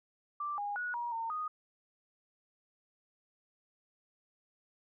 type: tone with pitch steps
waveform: sine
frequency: 1175 / 818 / 1461 / 952 / 911 / 1240 Hz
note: D6 / G#5 / F#6 / A#5 / A#5 / D#6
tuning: +1 / -26 / -22 / +36 / -40 / -6 cents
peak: -34 dBFS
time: 0.4-1.48 s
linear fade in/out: 5 ms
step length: 180 ms
effects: none